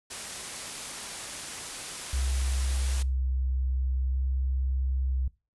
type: noise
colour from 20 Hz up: white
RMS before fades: -37 dBFS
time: 0.1-3.03 s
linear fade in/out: 10 ms
type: tone with vibrato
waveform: sine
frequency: 65 Hz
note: C2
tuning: 11 cents flat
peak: -25 dBFS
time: 2.13-5.28 s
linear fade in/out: 5 ms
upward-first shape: square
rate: 0.5 Hz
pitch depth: 10 cents each way
effects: noise-tail reverb RT60 0.3 s tail -22 dB re dry + resampled to 24000 Hz